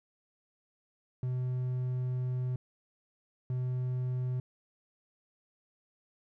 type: tone bursts at uneven times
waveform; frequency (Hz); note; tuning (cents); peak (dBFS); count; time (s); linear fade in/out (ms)
triangle; 126.5; B2; +42; -28; 2; 1.23-2.56 / 3.5-4.4; 2
effects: none